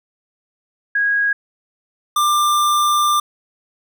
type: tone pair in turn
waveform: sine / square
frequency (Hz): 1647 / 1189.3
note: G#6 / D6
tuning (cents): -15 / +21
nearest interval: tritone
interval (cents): 564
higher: first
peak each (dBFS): -14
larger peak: neither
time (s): 0.95-1.33 / 2.16-3.2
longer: second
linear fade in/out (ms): 5
effects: none